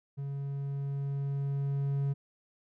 triangle tone with level ramp, 139.5 Hz, C#3, 11 cents sharp, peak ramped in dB -32 to -25 dBFS, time 0.17-2.14 s, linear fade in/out 20 ms, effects none

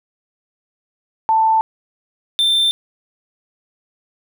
sine / triangle tone pair in turn, 886 / 3568 Hz, A5 / A7, +12 / +23 cents, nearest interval 2 octaves, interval 2411 cents, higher second, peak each -11 dBFS, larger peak neither, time 1.29-1.61 / 2.39-2.71 s, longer neither, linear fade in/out 0 ms, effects none

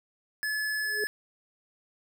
square tone, 1716 Hz, A6, 44 cents flat, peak -29 dBFS, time 0.43-1.07 s, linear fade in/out 0 ms
sine tone with exponential growth, 420 Hz, G#4, 19 cents sharp, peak -27 dBFS, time 0.8-1.04 s, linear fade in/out 2 ms, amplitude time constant 52 ms
effects none

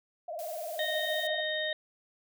sine tone with vibrato, 651 Hz, E5, 22 cents flat, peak -35 dBFS, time 0.28-1.41 s, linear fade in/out 5 ms, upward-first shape triangle, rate 20 Hz, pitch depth 170 cents each way
blue noise, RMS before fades -46 dBFS, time 0.39-1.27 s, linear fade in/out 0 ms
harmonic tone, 618 Hz, D#5, 12 cents flat, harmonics 1 / 3 / 5 / 6, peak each -34 / -34 / -42 / -35 dBFS, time 0.79-1.73 s, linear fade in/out 2 ms
effects none

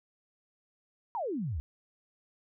sine exponential sweep, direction down, 987.8 to 65.41 Hz, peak -31 dBFS, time 1.15-1.6 s, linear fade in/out 0 ms, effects none

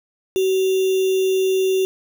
sine tone with sample-and-hold, 378.7 Hz, F#4, 40 cents sharp, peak -15 dBFS, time 0.36-1.85 s, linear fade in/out 0 ms, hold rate 3150 Hz, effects none

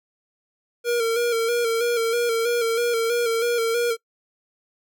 square tone with vibrato, 466.2 Hz, A#4, in tune, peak -20 dBFS, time 0.84-3.97 s, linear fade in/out 50 ms, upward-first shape square, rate 3.1 Hz, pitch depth 38 cents each way, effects noise-tail reverb RT60 0.1 s tail -23 dB re dry

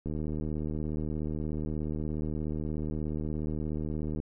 click train, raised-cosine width 3 ms, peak -22 dBFS, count 319, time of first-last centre 0.06-4.201 s, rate 76.8 Hz, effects none

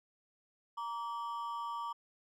triangle ring-modulated tone, 1046.5 Hz, C6, in tune, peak -32 dBFS, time 0.77-1.93 s, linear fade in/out 10 ms, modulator 110 Hz, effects none

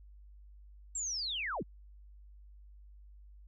sine linear sweep, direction down, 7640 to 87.4 Hz, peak -34 dBFS, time 0.95-1.63 s, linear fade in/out 5 ms, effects added 50 Hz sine -52 dBFS peak until 3.47 s

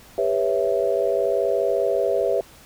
sine chord, C# half-diminished seventh, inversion second, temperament equal with one note detuned, 400.2 / 493.9 / 554.4 / 659.3 Hz, G4 / B4 / C#5 / E5, +36 / 0 / 0 / 0 cents, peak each -24 dBFS, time 0.18-2.41 s, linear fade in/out 2 ms, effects pink hiss -48 dBFS RMS until 2.65 s

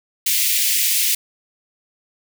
white high-pass noise, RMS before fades -18 dBFS, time 0.26-1.15 s, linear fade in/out 5 ms, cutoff 2000 Hz, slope 48 dB/octave, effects none

